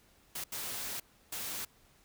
white noise bursts at uneven times, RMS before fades -39 dBFS, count 3, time 0.35-0.44 / 0.52-1 / 1.32-1.65 s, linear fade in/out 5 ms, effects pink hiss -65 dBFS RMS until 2.04 s

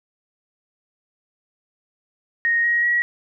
sine tone with pitch steps, 1864.7 / 1889.6 / 1914.9 Hz, A#6 / A#6 / A#6, 0 / +23 / +46 cents, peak -16 dBFS, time 2.45-3.02 s, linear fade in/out 0 ms, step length 190 ms, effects none

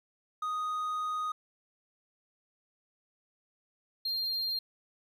triangle tone pair in turn, 1244.5 / 4196 Hz, D#6 / C8, 0 / +4 cents, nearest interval octave + major sixth, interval 2104 cents, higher second, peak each -29 / -29 dBFS, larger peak neither, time 0.42-1.32 / 4.05-4.59 s, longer first, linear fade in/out 5 ms, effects 11-bit

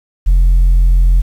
sine tone, 43.32 Hz, F1, 13 cents flat, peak -3 dBFS, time 0.26-1.22 s, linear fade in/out 20 ms, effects tanh soft clip ceiling -5 dBFS + 7-bit

